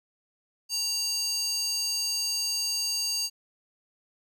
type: tone with high-pass filter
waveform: square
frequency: 930 Hz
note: A#5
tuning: 4 cents flat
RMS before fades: -29 dBFS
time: 0.69-3.3 s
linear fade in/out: 50 ms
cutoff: 5200 Hz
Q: 7.9
effects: none